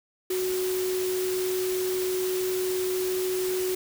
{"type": "tone in noise", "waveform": "sine", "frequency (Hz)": 370, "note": "F#4", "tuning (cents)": 0, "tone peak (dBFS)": -25, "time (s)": [0.3, 3.75], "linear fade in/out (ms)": 5, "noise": "white", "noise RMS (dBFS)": -35, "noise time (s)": [0.3, 3.75], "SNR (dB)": 7, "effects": []}